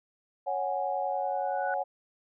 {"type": "chord", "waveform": "sine", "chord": "C# suspended fourth", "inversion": "none", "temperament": "equal", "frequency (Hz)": [554.4, 740, 830.6], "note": ["C#5", "F#5", "G#5"], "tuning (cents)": [0, 0, 0], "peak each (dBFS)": [-33, -31, -33], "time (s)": [0.46, 1.84], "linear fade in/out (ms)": 20}
{"type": "tone with exponential growth", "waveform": "sine", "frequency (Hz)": 1480, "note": "F#6", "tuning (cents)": 0, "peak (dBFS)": -31, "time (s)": [1.09, 1.74], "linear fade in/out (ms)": 1, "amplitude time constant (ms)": 140}
{"effects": []}